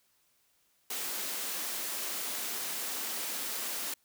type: high-pass noise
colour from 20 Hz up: white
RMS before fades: -36 dBFS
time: 0.9-3.94 s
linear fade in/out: 5 ms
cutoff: 200 Hz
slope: 24 dB/octave
effects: white hiss -71 dBFS RMS until 4.04 s

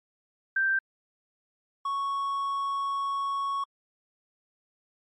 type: tone pair in turn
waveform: sine / triangle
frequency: 1568 / 1108.7 Hz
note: G6 / C#6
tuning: 0 / 0 cents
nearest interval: tritone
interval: 600 cents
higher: first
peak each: -22 / -25 dBFS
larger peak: first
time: 0.56-0.79 / 1.85-3.64 s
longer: second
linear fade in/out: 5 ms
effects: MP3 48 kbps

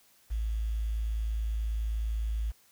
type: tone with quantisation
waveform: sine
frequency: 54.7 Hz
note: A1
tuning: 9 cents flat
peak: -28 dBFS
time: 0.3-2.52 s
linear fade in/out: 20 ms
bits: 9
effects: white hiss -63 dBFS RMS until 2.71 s

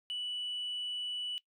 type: tone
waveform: sine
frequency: 2960 Hz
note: F#7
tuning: in tune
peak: -33 dBFS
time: 0.1-1.38 s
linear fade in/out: 0 ms
effects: noise-tail reverb RT60 0.1 s tail -20 dB re dry + tanh soft clip ceiling -32 dBFS

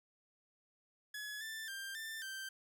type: tone with pitch steps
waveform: sawtooth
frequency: 1696 / 1771 / 1586 / 1783 / 1563 Hz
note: G#6 / A6 / G6 / A6 / G6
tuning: +36 / +11 / +20 / +22 / -6 cents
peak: -39 dBFS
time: 1.14-2.49 s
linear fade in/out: 5 ms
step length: 270 ms
effects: none

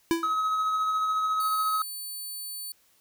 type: tone with exponential decay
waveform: square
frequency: 332.8 Hz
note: E4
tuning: 17 cents sharp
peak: -19 dBFS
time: 0.11-0.36 s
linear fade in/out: 0 ms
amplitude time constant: 53 ms
type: tone with tremolo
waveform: triangle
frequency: 1276 Hz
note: D#6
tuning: 43 cents sharp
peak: -21 dBFS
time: 0.23-1.82 s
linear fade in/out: 2 ms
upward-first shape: sine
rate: 14 Hz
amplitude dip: 25%
type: tone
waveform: 10% pulse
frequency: 4500 Hz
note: C#8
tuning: 25 cents sharp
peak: -28 dBFS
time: 1.4-2.72 s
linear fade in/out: 2 ms
effects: white hiss -64 dBFS RMS until 3 s

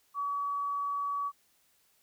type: tone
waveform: sine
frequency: 1137 Hz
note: C#6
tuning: 44 cents sharp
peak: -30 dBFS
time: 0.14-1.32 s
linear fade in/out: 50 ms
effects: white hiss -69 dBFS RMS until 2.02 s

